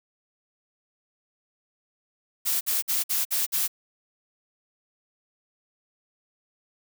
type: noise bursts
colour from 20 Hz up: blue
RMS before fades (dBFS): -25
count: 6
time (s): 2.45-3.68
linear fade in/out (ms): 20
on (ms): 160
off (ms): 54
effects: none

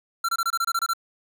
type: tone bursts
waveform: square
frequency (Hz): 1360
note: F6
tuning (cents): -46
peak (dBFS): -22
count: 10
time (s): 0.24-0.935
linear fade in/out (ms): 5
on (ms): 47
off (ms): 25
effects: none

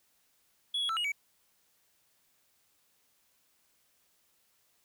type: tone with pitch steps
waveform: triangle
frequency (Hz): 3375 / 3340 / 1328 / 2884 / 2272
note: G#7 / G#7 / E6 / F#7 / C#7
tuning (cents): +27 / +9 / +12 / -45 / +42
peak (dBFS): -28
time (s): 0.74-1.12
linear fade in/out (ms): 5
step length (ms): 76
effects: white hiss -71 dBFS RMS until 4.84 s

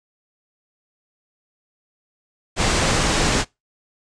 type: low-pass noise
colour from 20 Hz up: pink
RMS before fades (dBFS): -19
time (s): 2.56-3.45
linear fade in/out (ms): 50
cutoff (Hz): 8700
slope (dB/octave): 48
effects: noise-tail reverb RT60 0.2 s tail -23 dB re dry

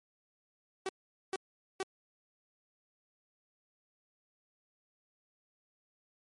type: tone bursts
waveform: sawtooth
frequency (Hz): 381.5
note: G4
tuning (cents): -47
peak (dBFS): -29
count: 3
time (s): 0.86-1.83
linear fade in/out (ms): 2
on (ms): 30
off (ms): 440
effects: MP3 48 kbps

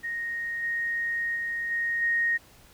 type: tone with level steps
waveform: sine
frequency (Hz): 1864.7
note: A#6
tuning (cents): 0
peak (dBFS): -29 / -26 / -28 / -25 / -22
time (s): 0.03-2.38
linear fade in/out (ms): 20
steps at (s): 0.62 / 1.35 / 1.7 / 2.01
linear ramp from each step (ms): 20
effects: pink hiss -55 dBFS RMS until 2.73 s

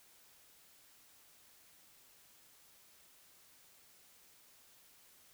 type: silence
effects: white hiss -64 dBFS RMS until 5.33 s

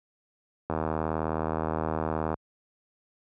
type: click train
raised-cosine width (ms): 1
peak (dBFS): -14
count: 131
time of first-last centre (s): 0.7-2.341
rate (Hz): 79.2
effects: high-pass 60 Hz 12 dB/octave

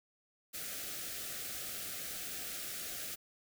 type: band-stop noise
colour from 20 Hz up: white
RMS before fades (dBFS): -42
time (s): 0.53-3.16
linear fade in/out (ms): 20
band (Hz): 770 to 1200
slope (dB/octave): 96
effects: none

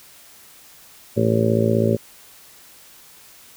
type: harmonic tone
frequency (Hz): 55.9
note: A1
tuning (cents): +28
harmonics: 2 / 3 / 4 / 5 / 6 / 7 / 8 / 9 / 10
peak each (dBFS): -21 / -28 / -21 / -32 / -28 / -22 / -26 / -28 / -24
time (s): 1.16-1.97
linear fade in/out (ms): 20
effects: white hiss -47 dBFS RMS until 3.56 s

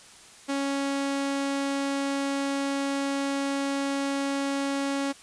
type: tone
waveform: sawtooth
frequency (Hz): 277.2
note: C#4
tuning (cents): 0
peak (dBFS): -22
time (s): 0.48-5.13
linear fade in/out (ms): 20
effects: white hiss -50 dBFS RMS until 5.22 s + resampled to 22050 Hz

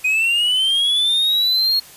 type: linear sweep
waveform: triangle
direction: up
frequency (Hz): 2489 to 4307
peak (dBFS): -13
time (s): 0.04-1.8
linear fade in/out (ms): 10
effects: white hiss -42 dBFS RMS until 1.96 s + resampled to 32000 Hz

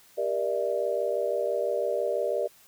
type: chord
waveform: sine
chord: E half-diminished seventh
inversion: first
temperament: just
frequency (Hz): 395.6 / 474.7 / 593.3 / 659.3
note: G4 / Bb4 / D5 / E5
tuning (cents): +16 / +31 / +18 / 0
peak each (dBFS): -32 / -30 / -28 / -34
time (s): 0.17-2.48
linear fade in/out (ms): 20
effects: white hiss -57 dBFS RMS until 2.67 s

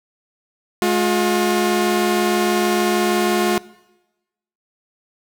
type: tone pair together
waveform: sawtooth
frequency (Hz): 212 / 357.7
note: G#3 / F4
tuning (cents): +36 / +41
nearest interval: major sixth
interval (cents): 905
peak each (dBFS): -16 / -13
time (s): 0.82-3.58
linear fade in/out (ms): 0
effects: noise-tail reverb RT60 1.0 s tail -21 dB re dry

